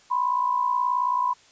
sine tone pair together, 987.8 / 1046.5 Hz, B5 / C6, 0 / 0 cents, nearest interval minor second, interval 100 cents, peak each -22 / -26 dBFS, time 0.1-1.34 s, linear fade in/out 20 ms, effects white hiss -55 dBFS RMS until 1.51 s + resampled to 16000 Hz

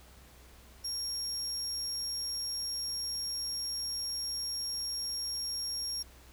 35% pulse tone, 5570 Hz, F8, 5 cents flat, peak -31 dBFS, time 0.84-6.03 s, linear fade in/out 10 ms, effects added 63 Hz sine -55 dBFS peak until 6.32 s + pink hiss -58 dBFS RMS until 6.32 s

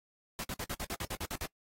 pink noise bursts, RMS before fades -38 dBFS, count 11, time 0.39-1.457 s, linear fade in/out 0 ms, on 47 ms, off 55 ms, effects noise-tail reverb RT60 0.1 s tail -23 dB re dry + AAC 48 kbps

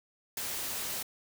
white noise with ADSR envelope, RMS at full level -33 dBFS, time 0.37-1.03 s, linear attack 3 ms, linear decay 13 ms, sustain -3 dB, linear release 8 ms, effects none

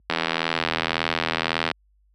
click train, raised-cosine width 0.3 ms, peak -5 dBFS, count 133, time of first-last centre 0.1-1.714 s, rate 81.8 Hz, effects added 50 Hz sine -40 dBFS peak until 2.14 s + high-pass 150 Hz 12 dB/octave

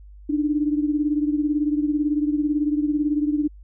sine beating tone pair, 293.7 / 311.7 Hz, D4 / D#4, 0 / +3 cents, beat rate 18 Hz, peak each -20 / -25 dBFS, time 0.29-3.48 s, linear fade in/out 10 ms, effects added 50 Hz sine -41 dBFS peak until 3.63 s

